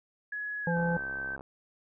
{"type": "tone with pitch glide", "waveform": "sine", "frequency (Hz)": [1685, 1545.2], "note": ["G#6", "G6"], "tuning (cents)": [25, -25], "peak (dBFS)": -33, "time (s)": [0.32, 1.36], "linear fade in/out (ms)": 5, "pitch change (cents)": -150, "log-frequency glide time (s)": [0.63, 0.76]}
{"type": "harmonic tone", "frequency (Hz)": 170, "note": "F3", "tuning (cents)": -46, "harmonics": [1, 3, 5], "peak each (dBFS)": [-28, -32, -35], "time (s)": [0.67, 0.97], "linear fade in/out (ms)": 2}
{"type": "click train", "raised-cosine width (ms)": 1, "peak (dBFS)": -30, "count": 44, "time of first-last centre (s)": [0.77, 1.409], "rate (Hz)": 67.3}
{"effects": []}